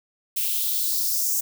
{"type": "noise with high-pass filter sweep", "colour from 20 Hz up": "violet", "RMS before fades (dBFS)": -24, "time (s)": [0.36, 1.41], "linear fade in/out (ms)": 10, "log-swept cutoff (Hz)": [2600, 6700], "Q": 2.9, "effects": []}